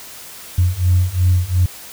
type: beating tone pair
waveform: sine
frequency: 88.7 / 91.5 Hz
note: F2 / F#2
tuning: +27 / -19 cents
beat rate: 2.8 Hz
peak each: -15 / -14 dBFS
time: 0.58-1.66 s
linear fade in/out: 5 ms
effects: tanh soft clip ceiling -5 dBFS + white hiss -36 dBFS RMS until 1.92 s